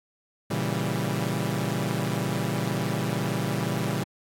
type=chord; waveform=sawtooth; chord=A# diminished seventh; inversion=none; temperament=equal; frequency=116.54 / 138.59 / 164.81 / 196 Hz; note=A#2 / C#3 / E3 / G3; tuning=0 / 0 / 0 / 0 cents; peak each=-27 dBFS; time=0.5-4.04 s; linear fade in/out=10 ms; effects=AAC 64 kbps